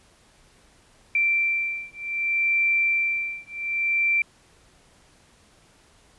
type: beating tone pair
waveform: sine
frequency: 2349 / 2349.65 Hz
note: D7 / D7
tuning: 0 / 0 cents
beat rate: 0.65 Hz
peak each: -24 dBFS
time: 1.15-4.22 s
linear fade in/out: 2 ms
effects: pink hiss -57 dBFS RMS until 6.18 s + resampled to 24000 Hz